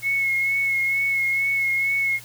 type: tone with vibrato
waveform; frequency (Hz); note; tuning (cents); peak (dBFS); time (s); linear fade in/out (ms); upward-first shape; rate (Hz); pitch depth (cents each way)
sine; 2183; C#7; -27; -19; 0.02-2.2; 50; sine; 2.2; 25
effects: added 118 Hz sine -48 dBFS peak until 2.24 s + white hiss -44 dBFS RMS until 2.24 s